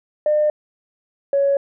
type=tone pair in turn; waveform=sine; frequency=603 / 557.8 Hz; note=D5 / C#5; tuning=+46 / +11 cents; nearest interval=minor second; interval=135 cents; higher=first; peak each=-13 / -13 dBFS; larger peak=neither; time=0.26-0.5 / 1.33-1.57 s; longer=neither; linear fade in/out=2 ms; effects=tanh soft clip ceiling -9 dBFS